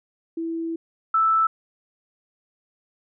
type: tone pair in turn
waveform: sine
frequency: 329.6 / 1318.4 Hz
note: E4 / E6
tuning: 0 / 0 cents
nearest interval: 2 octaves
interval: 2400 cents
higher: second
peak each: -25 / -16 dBFS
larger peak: second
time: 0.37-0.76 / 1.14-1.47 s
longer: first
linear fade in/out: 5 ms
effects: none